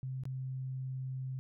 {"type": "tone with dropouts", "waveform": "sine", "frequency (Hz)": 130.81, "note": "C3", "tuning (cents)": 0, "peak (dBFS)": -36, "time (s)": [0.03, 1.39], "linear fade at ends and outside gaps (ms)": 0, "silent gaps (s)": [0.236, 0.254], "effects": []}